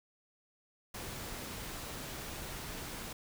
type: noise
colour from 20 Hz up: pink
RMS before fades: -43 dBFS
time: 0.94-3.13 s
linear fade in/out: 5 ms
effects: none